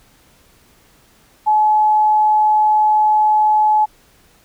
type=tone; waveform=sine; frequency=854 Hz; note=G#5; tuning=48 cents sharp; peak=-10 dBFS; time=1.46-3.86 s; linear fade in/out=20 ms; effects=pink hiss -52 dBFS RMS until 4.44 s